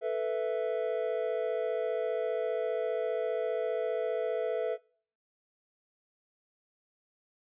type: chord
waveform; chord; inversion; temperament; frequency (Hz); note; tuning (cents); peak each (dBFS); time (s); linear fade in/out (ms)
triangle; A suspended second; none; just; 440 / 495 / 660; A4 / B4 / E5; 0 / +4 / +2; -31; 0.01-4.78; 50
effects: noise-tail reverb RT60 0.5 s tail -24 dB re dry + resampled to 8000 Hz